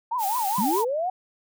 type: tone with vibrato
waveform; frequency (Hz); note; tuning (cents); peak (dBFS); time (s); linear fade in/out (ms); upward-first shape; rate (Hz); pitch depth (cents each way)
sine; 881; A5; +2; -23; 0.11-0.85; 10; triangle; 4.8; 280
type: noise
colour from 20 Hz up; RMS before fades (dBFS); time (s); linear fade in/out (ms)
blue; -32; 0.18-0.85; 50
type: linear sweep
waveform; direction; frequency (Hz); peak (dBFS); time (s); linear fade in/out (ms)
sine; up; 175.9 to 761; -23; 0.58-1.1; 5
effects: none